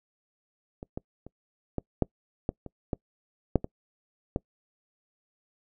clicks, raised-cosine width 2 ms, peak -25 / -20 / -30 / -16 / -9 / -13 / -26 / -15 / -7 / -19 / -13 dBFS, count 11, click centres 0.829 / 0.975 / 1.266 / 1.783 / 2.023 / 2.491 / 2.663 / 2.932 / 3.557 / 3.644 / 4.361 s, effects noise-tail reverb RT60 0.1 s tail -25 dB re dry

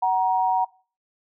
sine tone pair together, 748.5 / 943 Hz, F#5 / A#5, +20 / +20 cents, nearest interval major third, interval 400 cents, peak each -21 dBFS, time 0.02-0.65 s, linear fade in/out 10 ms, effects noise-tail reverb RT60 0.4 s tail -23 dB re dry

